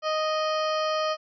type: harmonic tone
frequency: 622.3 Hz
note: D#5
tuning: in tune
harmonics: 1 / 2 / 3 / 4 / 5 / 7 / 8 / 9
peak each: -26 / -28 / -39 / -40 / -37 / -40 / -40 / -44 dBFS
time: 0.02-1.17 s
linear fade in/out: 50 ms
effects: none